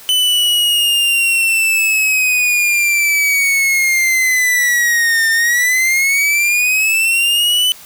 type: linear two-way sweep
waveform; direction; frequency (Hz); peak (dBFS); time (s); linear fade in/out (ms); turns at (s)
45% pulse; down then up; 3020 to 1800 to 3020; -11; 0.09-7.72; 0; 5.3
effects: white hiss -38 dBFS RMS until 7.85 s